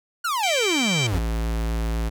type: exponential sweep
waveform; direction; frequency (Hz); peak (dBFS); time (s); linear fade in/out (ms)
45% pulse; down; 1480 to 80.7; -22; 0.24-1.19; 10
type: harmonic tone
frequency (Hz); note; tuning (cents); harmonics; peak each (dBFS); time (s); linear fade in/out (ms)
780; G5; -9; 3 / 4 / 5 / 6 / 7 / 8 / 9 / 10; -25 / -27 / -33 / -36 / -37 / -35 / -37 / -34; 0.43-1.07; 5
type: tone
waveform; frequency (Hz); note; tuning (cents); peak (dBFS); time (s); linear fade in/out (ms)
square; 56; A1; +31; -23; 1.12-2.1; 20
effects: none